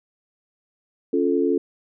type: chord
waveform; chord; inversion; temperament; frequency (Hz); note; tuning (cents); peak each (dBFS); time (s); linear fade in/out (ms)
sine; Db augmented; none; equal with one note detuned; 277.2 / 349.2 / 437.5; Db4 / F4 / A4; 0 / 0 / -10; -22; 1.13-1.58; 5
effects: none